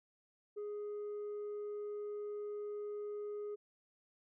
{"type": "tone", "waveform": "sine", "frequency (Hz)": 415.3, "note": "G#4", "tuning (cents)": 0, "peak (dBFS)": -37, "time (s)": [0.56, 3.56], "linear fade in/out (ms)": 20, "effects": ["tanh soft clip ceiling -39 dBFS"]}